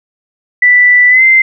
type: tone with pitch glide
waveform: sine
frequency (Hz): 1975.5 to 2079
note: B6 to C7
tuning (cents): 0 to -12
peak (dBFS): -3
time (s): 0.62-1.42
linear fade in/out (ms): 5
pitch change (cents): +88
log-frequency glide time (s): 1.09-1.23
effects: none